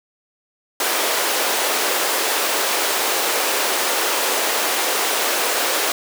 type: high-pass noise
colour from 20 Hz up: pink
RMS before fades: -20 dBFS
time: 0.8-5.92 s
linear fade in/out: 2 ms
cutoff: 390 Hz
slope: 24 dB/octave
effects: none